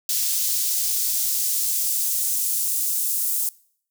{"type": "noise with high-pass filter sweep", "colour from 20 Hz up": "white", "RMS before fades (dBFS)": -23, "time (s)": [0.09, 3.49], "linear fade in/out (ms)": 2, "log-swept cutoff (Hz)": [4800, 8700], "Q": 0.93, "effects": ["noise-tail reverb RT60 0.6 s tail -23 dB re dry"]}